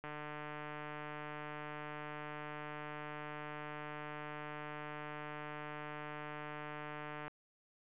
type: click train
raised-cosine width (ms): 0.5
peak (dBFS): -30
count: 1087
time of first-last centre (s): 0.04-7.28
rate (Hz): 150
effects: resampled to 8000 Hz